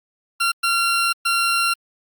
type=tone bursts at uneven times; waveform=20% pulse; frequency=1374 Hz; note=F6; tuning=29 cents flat; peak=-12 dBFS; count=3; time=0.4-0.52 / 0.63-1.13 / 1.25-1.74 s; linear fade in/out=10 ms; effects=Opus 48 kbps